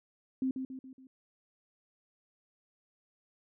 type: tone with echo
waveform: sine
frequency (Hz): 261.6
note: C4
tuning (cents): 0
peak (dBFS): -28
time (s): 0.42-0.51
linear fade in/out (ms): 2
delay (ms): 140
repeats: 4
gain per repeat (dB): -6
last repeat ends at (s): 1.07
effects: none